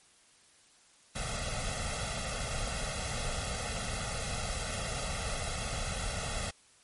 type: noise with comb filter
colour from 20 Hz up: pink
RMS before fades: -35 dBFS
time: 1.15-6.51 s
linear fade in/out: 10 ms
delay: 1.5 ms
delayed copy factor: +0.9
effects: white hiss -62 dBFS RMS until 6.83 s + MP3 48 kbps